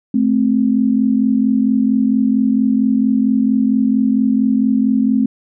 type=tone pair together; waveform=sine; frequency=217.2 / 261.6 Hz; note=A3 / C4; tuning=-22 / 0 cents; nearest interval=minor third; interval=322 cents; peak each=-14 dBFS; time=0.14-5.26 s; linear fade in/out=5 ms; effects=none